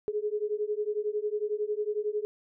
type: beating tone pair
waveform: sine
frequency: 415.3 / 426.3 Hz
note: G#4 / G#4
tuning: 0 / +45 cents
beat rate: 11 Hz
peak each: -31 dBFS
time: 0.08-2.25 s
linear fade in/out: 0 ms
effects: none